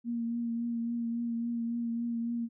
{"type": "tone with vibrato", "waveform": "sine", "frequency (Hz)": 233.9, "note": "A#3", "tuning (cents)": 6, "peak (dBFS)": -30, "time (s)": [0.04, 2.49], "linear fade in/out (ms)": 50, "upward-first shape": "triangle", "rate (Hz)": 3.6, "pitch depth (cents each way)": 26, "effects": []}